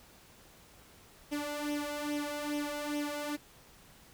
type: tone with flanger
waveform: sawtooth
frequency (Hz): 293.7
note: D4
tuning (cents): 0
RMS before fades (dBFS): -36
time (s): 1.31-3.37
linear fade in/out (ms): 20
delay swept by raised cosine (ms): 0.33 to 2.03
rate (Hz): 2.4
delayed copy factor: +0.7
effects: pink hiss -58 dBFS RMS until 4.13 s